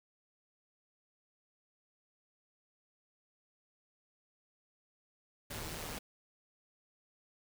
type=noise with amplitude modulation; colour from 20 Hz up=pink; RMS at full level=-40 dBFS; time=5.5-5.99 s; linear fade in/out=10 ms; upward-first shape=sine; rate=157 Hz; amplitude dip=55%; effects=none